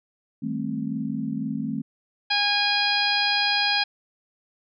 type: chord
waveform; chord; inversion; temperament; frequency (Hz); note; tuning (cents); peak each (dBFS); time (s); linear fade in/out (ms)
sine; A half-diminished seventh; second; just; 158.4 / 198 / 220 / 264; Eb3 / G3 / A3 / C4; +31 / +18 / 0 / +16; -33 / -34 / -29 / -30; 0.42-1.82; 10
type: harmonic tone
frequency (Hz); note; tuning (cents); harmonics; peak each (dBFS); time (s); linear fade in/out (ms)
820; G#5; -22; 1 / 2 / 3 / 4 / 5 / 6; -27 / -27 / -27 / -27 / -27 / -27; 2.3-3.84; 10
effects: none